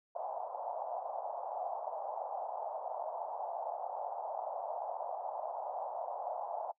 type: band-pass noise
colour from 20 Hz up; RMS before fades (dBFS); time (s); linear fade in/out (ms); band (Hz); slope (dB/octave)
pink; -40; 0.15-6.72; 10; 630 to 870; 48
effects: noise-tail reverb RT60 0.1 s tail -23 dB re dry